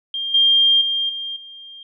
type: tone with level steps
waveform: sine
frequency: 3200 Hz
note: G7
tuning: 35 cents sharp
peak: -22 / -11 / -18 / -25 / -36 dBFS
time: 0.14-1.83 s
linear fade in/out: 2 ms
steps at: 0.34 / 0.81 / 1.09 / 1.36 s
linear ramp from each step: 5 ms
effects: none